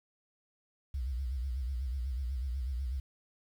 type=tone with vibrato; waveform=sine; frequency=64.1 Hz; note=C2; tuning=35 cents flat; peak=-32 dBFS; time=0.94-3 s; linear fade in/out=5 ms; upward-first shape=sine; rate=8.1 Hz; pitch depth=150 cents each way; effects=10-bit